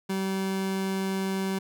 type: tone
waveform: 30% pulse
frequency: 192 Hz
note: G3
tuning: 36 cents flat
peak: -24 dBFS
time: 0.09-1.59 s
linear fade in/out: 10 ms
effects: none